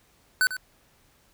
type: tone with echo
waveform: square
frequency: 1506 Hz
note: F#6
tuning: 30 cents sharp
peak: -19 dBFS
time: 0.41-0.47 s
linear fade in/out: 0 ms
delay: 97 ms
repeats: 1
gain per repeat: -12 dB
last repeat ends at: 0.567 s
effects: pink hiss -62 dBFS RMS until 1.33 s